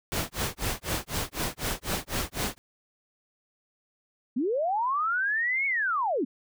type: noise with tremolo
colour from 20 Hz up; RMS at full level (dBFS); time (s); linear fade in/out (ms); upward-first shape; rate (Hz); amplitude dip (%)
pink; -28; 0.12-2.58; 0; sine; 4; 100
type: linear two-way sweep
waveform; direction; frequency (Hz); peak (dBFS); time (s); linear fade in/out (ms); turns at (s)
sine; up then down; 220 to 2235 to 220; -24; 4.36-6.25; 10; 5.66
effects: none